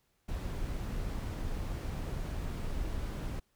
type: noise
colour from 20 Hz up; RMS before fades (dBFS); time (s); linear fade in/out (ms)
brown; -36; 0.28-3.4; 10
effects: pink hiss -75 dBFS RMS until 3.55 s